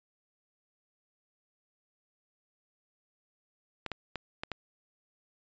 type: clicks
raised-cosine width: 0.3 ms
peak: -19 dBFS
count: 5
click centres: 3.863 / 3.917 / 4.157 / 4.435 / 4.517 s
effects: resampled to 16000 Hz